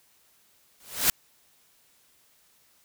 white noise with exponential growth, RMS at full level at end -18 dBFS, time 0.8-1.1 s, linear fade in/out 1 ms, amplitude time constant 64 ms, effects white hiss -63 dBFS RMS until 2.84 s

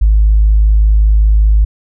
sine tone, 52.6 Hz, G#1, 23 cents sharp, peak -4 dBFS, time 0.01-1.65 s, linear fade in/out 10 ms, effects tanh soft clip ceiling -1 dBFS

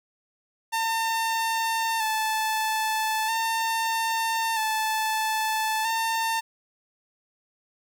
sawtooth tone with vibrato, 889 Hz, A5, 18 cents sharp, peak -20 dBFS, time 0.72-6.41 s, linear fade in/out 20 ms, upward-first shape square, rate 0.39 Hz, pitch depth 29 cents each way, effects 10-bit

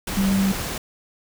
sine tone in noise, 194.1 Hz, G3, 17 cents flat, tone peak -17 dBFS, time 0.17-0.52 s, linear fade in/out 5 ms, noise pink, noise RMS -28 dBFS, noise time 0.07-0.78 s, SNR +8 dB, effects none

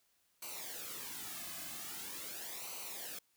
white noise with flanger, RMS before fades -45 dBFS, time 0.42-3.19 s, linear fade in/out 5 ms, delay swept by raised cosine 0.57 to 2.17 ms, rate 0.43 Hz, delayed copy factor -0.7, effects white hiss -75 dBFS RMS until 3.36 s

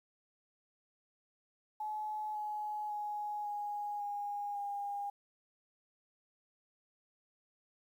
sine tone with pitch steps, 853 / 844.2 / 835.4 / 826.8 / 818.3 / 809.8 Hz, G#5 / G#5 / G#5 / G#5 / G#5 / G#5, +46 / +28 / +10 / -8 / -26 / -44 cents, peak -36 dBFS, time 1.8-5.1 s, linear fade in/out 5 ms, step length 550 ms, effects 11-bit

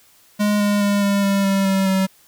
square tone with pitch steps, 207.7 / 205.2 / 202.7 / 200.3 / 197.86 / 195.48 / 193.12 / 190.79 Hz, G#3 / G#3 / G#3 / G3 / G3 / G3 / G3 / G3, 0 / -21 / -42 / +38 / +16 / -5 / -26 / -47 cents, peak -16 dBFS, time 0.39-2.07 s, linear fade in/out 20 ms, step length 210 ms, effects white hiss -53 dBFS RMS until 2.27 s

